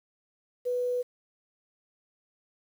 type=tone; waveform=sine; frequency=493.9 Hz; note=B4; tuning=in tune; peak=-26 dBFS; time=0.65-1.03 s; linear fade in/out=20 ms; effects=9-bit